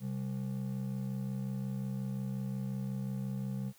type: ring-modulated tone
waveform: triangle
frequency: 163.7 Hz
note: E3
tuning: 12 cents flat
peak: -29 dBFS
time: 0-3.73 s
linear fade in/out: 50 ms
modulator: 32.8 Hz
effects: white hiss -63 dBFS RMS until 3.78 s